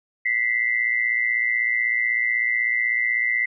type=tone pair together; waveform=sine; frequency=1963.9 / 2080 Hz; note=B6 / C7; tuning=-10 / -11 cents; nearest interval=minor second; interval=99 cents; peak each=-22 dBFS; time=0.25-3.46 s; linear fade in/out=10 ms; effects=none